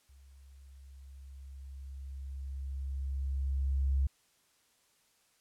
sine tone with level ramp, 67.8 Hz, C#2, 38 cents flat, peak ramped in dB -55 to -25 dBFS, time 0.09-4.07 s, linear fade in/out 5 ms, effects white hiss -70 dBFS RMS until 5.4 s + low-pass 11000 Hz 12 dB/octave

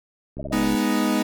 click train, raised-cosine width 3 ms, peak -22 dBFS, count 27, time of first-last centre 0.37-0.747 s, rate 69 Hz
sine tone bursts, 617 Hz, D#5, 15 cents flat, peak -28 dBFS, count 5, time 0.39-0.644 s, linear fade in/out 5 ms, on 22 ms, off 36 ms
40% pulse chord, G# minor, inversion none, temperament equal, 207.7 / 246.9 / 311.1 Hz, G#3 / B3 / D#4, 0 / 0 / 0 cents, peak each -23 dBFS, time 0.52-1.23 s, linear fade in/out 10 ms
effects none

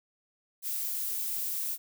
violet noise, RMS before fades -33 dBFS, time 0.62-1.78 s, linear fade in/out 50 ms, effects none

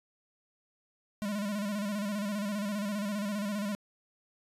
square tone with vibrato, 205.1 Hz, G#3, 21 cents flat, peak -32 dBFS, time 1.22-3.75 s, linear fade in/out 0 ms, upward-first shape square, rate 15 Hz, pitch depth 58 cents each way, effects resampled to 32000 Hz

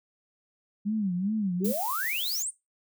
sine tone with vibrato, 196.9 Hz, G3, 8 cents sharp, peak -25 dBFS, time 0.85-1.73 s, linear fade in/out 20 ms, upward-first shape sine, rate 2.5 Hz, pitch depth 190 cents each way
sine exponential sweep, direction up, 349.2 to 9390 Hz, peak -29 dBFS, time 1.6-2.51 s, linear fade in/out 20 ms
violet noise, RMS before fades -34 dBFS, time 1.64-2.43 s, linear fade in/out 10 ms
effects noise-tail reverb RT60 0.2 s tail -18 dB re dry

